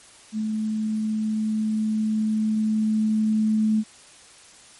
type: tone with level ramp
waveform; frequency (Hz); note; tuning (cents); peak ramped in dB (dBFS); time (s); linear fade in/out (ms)
sine; 216.7; A3; -26; -23 to -17; 0.32-3.84; 50
effects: white hiss -49 dBFS RMS until 4.79 s + MP3 48 kbps